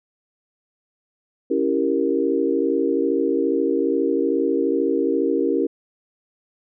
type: chord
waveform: sine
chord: C# diminished seventh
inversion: none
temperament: equal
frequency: 277.2 / 329.6 / 392 / 466.2 Hz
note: C#4 / E4 / G4 / Bb4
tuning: 0 / 0 / 0 / 0 cents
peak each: -23 dBFS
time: 1.5-5.67 s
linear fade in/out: 10 ms
effects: none